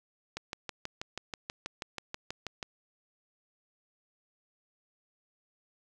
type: click train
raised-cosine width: 0.2 ms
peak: -19 dBFS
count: 15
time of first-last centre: 0.37-2.628 s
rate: 6.2 Hz
effects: none